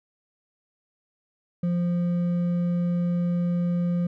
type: tone with hard clipping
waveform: triangle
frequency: 174.61 Hz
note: F3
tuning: in tune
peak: -23 dBFS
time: 1.63-4.07 s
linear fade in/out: 5 ms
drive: 8 dB
effects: none